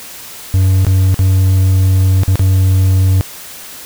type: tone with dropouts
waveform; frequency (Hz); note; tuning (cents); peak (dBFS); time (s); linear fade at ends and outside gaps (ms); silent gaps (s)
triangle; 94.3; F#2; +33; -5; 0.54-3.21; 0; 0.849-0.867 / 1.143-1.191 / 2.234-2.279 / 2.356-2.394
effects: white hiss -31 dBFS RMS until 3.85 s